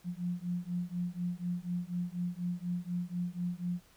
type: beating tone pair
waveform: sine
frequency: 174.61 / 178.71 Hz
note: F3 / F3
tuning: 0 / +40 cents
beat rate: 4.1 Hz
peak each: -36 / -36 dBFS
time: 0.04-3.81 s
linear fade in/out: 50 ms
effects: pink hiss -63 dBFS RMS until 3.96 s